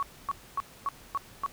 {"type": "tone bursts", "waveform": "sine", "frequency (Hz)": 1117, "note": "C#6", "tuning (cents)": 13, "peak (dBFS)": -26, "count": 6, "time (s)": [0, 1.462], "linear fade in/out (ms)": 0, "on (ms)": 27, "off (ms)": 260, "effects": ["pink hiss -52 dBFS RMS until 1.52 s"]}